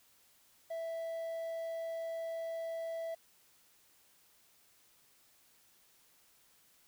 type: tone with quantisation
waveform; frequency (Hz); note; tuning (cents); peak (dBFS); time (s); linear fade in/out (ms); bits
triangle; 659.3; E5; 0; -35; 0.7-3.15; 10; 10
effects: white hiss -67 dBFS RMS until 6.87 s